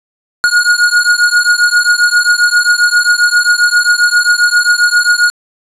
square beating tone pair, 1437 / 1444.5 Hz, F6 / F#6, +49 / -42 cents, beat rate 7.5 Hz, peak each -11 dBFS, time 0.44-5.3 s, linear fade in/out 0 ms, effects resampled to 22050 Hz + 7-bit

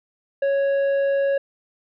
triangle tone with tanh clipping, 554 Hz, C#5, 1 cent flat, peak -19 dBFS, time 0.42-1.38 s, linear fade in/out 5 ms, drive 11 dB, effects none

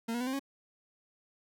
40% pulse tone with pitch steps, 228.8 / 239.6 / 251 / 262.8 / 275.3 Hz, A#3 / A#3 / B3 / C4 / C#4, -32 / +48 / +28 / +8 / -12 cents, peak -31 dBFS, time 0.08-0.395 s, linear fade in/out 10 ms, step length 63 ms, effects none

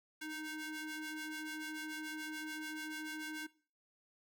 sawtooth ring-modulated tone, 622.3 Hz, D#5, in tune, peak -35 dBFS, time 0.21-3.47 s, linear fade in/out 10 ms, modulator 930 Hz, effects noise-tail reverb RT60 0.4 s tail -19 dB re dry

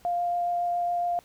sine tone with vibrato, 700 Hz, F5, 4 cents sharp, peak -24 dBFS, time 0.05-1.19 s, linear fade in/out 0 ms, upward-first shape triangle, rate 7.2 Hz, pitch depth 8 cents each way, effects pink hiss -58 dBFS RMS until 1.24 s

